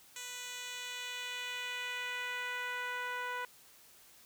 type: tone with band-pass filter sweep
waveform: 10% pulse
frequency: 493.9 Hz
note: B4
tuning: in tune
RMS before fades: -40 dBFS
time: 0.16-3.45 s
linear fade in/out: 2 ms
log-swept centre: 6400 to 1100 Hz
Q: 1.1
effects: white hiss -60 dBFS RMS until 4.25 s